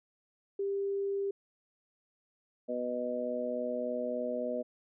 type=tone; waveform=sine; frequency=396.6 Hz; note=G4; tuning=20 cents sharp; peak=-30 dBFS; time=0.59-1.31 s; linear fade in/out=5 ms
type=harmonic tone; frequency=123.47 Hz; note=B2; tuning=in tune; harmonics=2 / 3 / 4 / 5; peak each=-38 / -44 / -36 / -35 dBFS; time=2.68-4.63 s; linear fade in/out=20 ms
effects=none